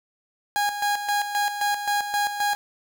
30% pulse tone with tremolo, 821 Hz, G#5, 20 cents flat, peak -18 dBFS, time 0.56-2.55 s, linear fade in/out 0 ms, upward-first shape square, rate 3.8 Hz, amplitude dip 60%, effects none

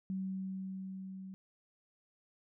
sine tone with level ramp, 190 Hz, F#3, 46 cents sharp, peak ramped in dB -34 to -44 dBFS, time 0.1-1.34 s, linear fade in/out 0 ms, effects none

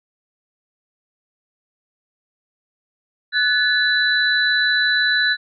sine tone cluster, 1493 / 1719 / 3977 Hz, F#6 / A6 / B7, +15 / -41 / +11 cents, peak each -20 / -18 / -20 dBFS, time 3.32-5.37 s, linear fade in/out 50 ms, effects none

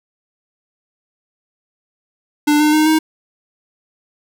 square tone with pitch steps, 296.5 / 302.4 / 308.4 / 314.5 Hz, D4 / D#4 / D#4 / D#4, +17 / -49 / -15 / +19 cents, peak -11 dBFS, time 2.47-2.99 s, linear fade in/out 10 ms, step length 130 ms, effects none

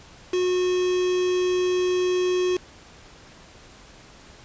triangle tone with quantisation, 363.7 Hz, F#4, 30 cents flat, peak -18 dBFS, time 0.33-2.57 s, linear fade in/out 5 ms, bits 5, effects pink hiss -48 dBFS RMS until 4.44 s + resampled to 16000 Hz

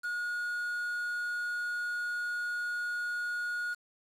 triangle tone with quantisation, 1443 Hz, F#6, 44 cents flat, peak -30 dBFS, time 0.03-3.75 s, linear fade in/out 20 ms, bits 8, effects low-pass 12000 Hz 12 dB/octave

